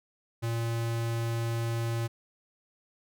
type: tone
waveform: square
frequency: 115.7 Hz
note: A#2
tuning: 13 cents flat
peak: -29 dBFS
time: 0.42-2.08 s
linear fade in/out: 20 ms
effects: none